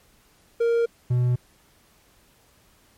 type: tone pair in turn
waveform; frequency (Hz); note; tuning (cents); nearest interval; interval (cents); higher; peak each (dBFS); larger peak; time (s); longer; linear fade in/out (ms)
triangle; 466.2 / 123.48; A#4 / B2; 0 / 0; octave + major seventh; 2300; first; -16; neither; 0.6-0.86 / 1.1-1.36; neither; 10
effects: pink hiss -59 dBFS RMS until 2.97 s + MP3 64 kbps